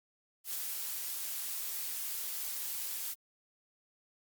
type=noise with ADSR envelope; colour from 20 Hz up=blue; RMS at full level=-36 dBFS; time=0.44-3.15 s; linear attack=91 ms; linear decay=35 ms; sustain=-2 dB; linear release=35 ms; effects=Opus 48 kbps